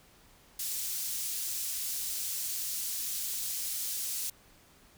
pink high-pass noise, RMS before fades -35 dBFS, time 0.59-4.3 s, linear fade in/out 5 ms, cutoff 6300 Hz, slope 12 dB/octave, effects pink hiss -60 dBFS RMS until 4.97 s

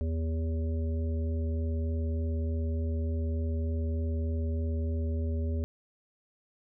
harmonic tone with a mistuned harmonic, 80.9 Hz, E2, 32 cents flat, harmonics 1 / 3 / 5 / 7, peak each -28 / -38 / -42 / -45 dBFS, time 0.01-5.64 s, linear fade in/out 0 ms, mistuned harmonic 1, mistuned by -24 cents, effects none

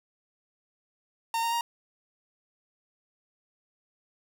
45% pulse tone with pitch steps, 915 / 926.2 / 937.5 Hz, A#5 / A#5 / A#5, -32 / -11 / +10 cents, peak -26 dBFS, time 1.34-1.61 s, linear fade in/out 2 ms, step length 90 ms, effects none

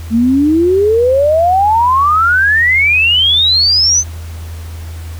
sine exponential sweep, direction up, 219.4 to 6272 Hz, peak -7 dBFS, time 0.1-4.04 s, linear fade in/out 50 ms, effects added 82 Hz sine -23 dBFS peak until 5.19 s + pink hiss -37 dBFS RMS until 5.19 s

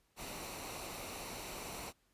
pink noise with comb filter, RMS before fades -45 dBFS, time 0.16-1.93 s, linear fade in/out 50 ms, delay 0.6 ms, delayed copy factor -0.5, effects pink hiss -75 dBFS RMS until 2.13 s + resampled to 32000 Hz

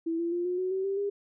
sine tone with pitch steps, 329.6 / 339.3 / 349.2 / 359.4 / 370 / 380.8 / 392 / 403.4 Hz, E4 / F4 / F4 / F4 / F#4 / F#4 / G4 / G4, 0 / -50 / 0 / +50 / 0 / +50 / 0 / +50 cents, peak -27 dBFS, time 0.06-1.1 s, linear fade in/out 10 ms, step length 130 ms, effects none

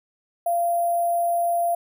sine tone with sample-and-hold, 688 Hz, F5, 26 cents flat, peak -19 dBFS, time 0.46-1.75 s, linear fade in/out 5 ms, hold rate 11025 Hz, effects none

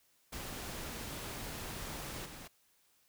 pink noise with level steps, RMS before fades -43 / -49 dBFS, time 0.32-2.48 s, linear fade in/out 10 ms, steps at 2.25 s, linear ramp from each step 10 ms, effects white hiss -71 dBFS RMS until 3.08 s

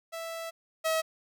sawtooth tone pair in turn, 659.3 / 642 Hz, E5 / E5, 0 / -46 cents, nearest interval unison, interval 46 cents, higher first, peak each -32 / -22 dBFS, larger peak second, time 0.12-0.51 / 0.84-1.02 s, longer first, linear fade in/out 20 ms, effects none

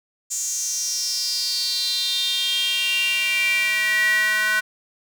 square tone with high-pass filter sweep, 213.7 Hz, G#3, 50 cents sharp, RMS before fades -22 dBFS, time 0.3-4.61 s, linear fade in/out 20 ms, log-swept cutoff 7000 to 1600 Hz, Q 7.2, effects none

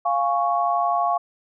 sine chord, Db major, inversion first, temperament equal, 698.5 / 830.6 / 1108.7 Hz, F5 / Ab5 / Db6, 0 / 0 / 0 cents, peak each -21 / -26 / -23 dBFS, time 0.05-1.18 s, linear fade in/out 10 ms, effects none

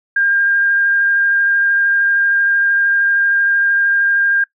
sine tone with vibrato, 1605 Hz, G6, 40 cents sharp, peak -11 dBFS, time 0.16-4.44 s, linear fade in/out 5 ms, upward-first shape sine, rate 13 Hz, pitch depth 9 cents each way, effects noise-tail reverb RT60 0.1 s tail -21 dB re dry

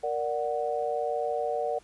sine chord, Bb augmented, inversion none, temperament equal, 466.2 / 587.3 / 740 Hz, Bb4 / D5 / F#5, 0 / 0 / 0 cents, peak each -31 dBFS, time 0.03-1.79 s, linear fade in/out 10 ms, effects pink hiss -59 dBFS RMS until 1.83 s + resampled to 24000 Hz

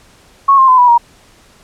sine tone with pitch steps, 1101 / 1059.8 / 1020.2 / 982 / 945.3 Hz, C#6 / C6 / C6 / B5 / A#5, -12 / +22 / -44 / -10 / +24 cents, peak -4 dBFS, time 0.48-0.98 s, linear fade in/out 10 ms, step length 100 ms, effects pink hiss -46 dBFS RMS until 1.63 s + low-pass 10000 Hz 12 dB/octave

